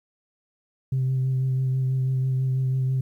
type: tone with vibrato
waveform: sine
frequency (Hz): 130.81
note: C3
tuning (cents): 0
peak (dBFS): -19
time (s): 0.92-3.01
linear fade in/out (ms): 5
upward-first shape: sine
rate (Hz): 6.1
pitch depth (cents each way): 17
effects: tanh soft clip ceiling -18 dBFS + 10-bit